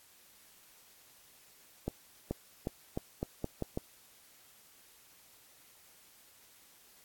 accelerating click train, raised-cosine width 2 ms, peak -20 dBFS, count 8, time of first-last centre 1.88-3.774 s, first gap 430 ms, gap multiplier 0.84, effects white hiss -61 dBFS RMS until 7.04 s + AAC 64 kbps

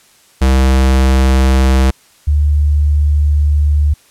square / sine tone pair in turn, 65.7 / 73.75 Hz, C2 / D2, +8 / +8 cents, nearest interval major second, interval 200 cents, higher second, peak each -8 dBFS, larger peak neither, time 0.41-1.91 / 2.27-3.94 s, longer second, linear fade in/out 10 ms, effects white hiss -48 dBFS RMS until 4.1 s + low-pass 11000 Hz 12 dB/octave

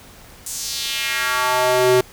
square tone with high-pass filter sweep, 126.3 Hz, B2, 39 cents sharp, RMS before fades -19 dBFS, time 0.46-2.01 s, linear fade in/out 5 ms, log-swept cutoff 8100 to 310 Hz, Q 2, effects pink hiss -44 dBFS RMS until 2.12 s

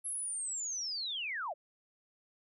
sine linear sweep, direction down, 11175 to 523.3 Hz, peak -35 dBFS, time 0.04-1.54 s, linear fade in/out 20 ms, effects none

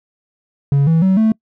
triangle tone with pitch steps, 140.3 / 163.03 / 189.45 / 220.2 Hz, C#3 / E3 / F#3 / A3, +21 / -19 / +41 / +2 cents, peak -7 dBFS, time 0.72-1.32 s, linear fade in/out 2 ms, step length 150 ms, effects noise-tail reverb RT60 0.1 s tail -26 dB re dry + tanh soft clip ceiling -3 dBFS

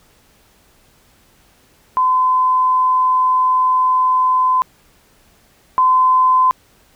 sine tone pair in turn, 1021 / 1024.5 Hz, C6 / C6, -43 / -37 cents, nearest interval unison, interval 6 cents, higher second, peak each -11 / -9 dBFS, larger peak second, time 1.97-4.62 / 5.78-6.51 s, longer first, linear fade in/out 0 ms, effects pink hiss -53 dBFS RMS until 6.95 s

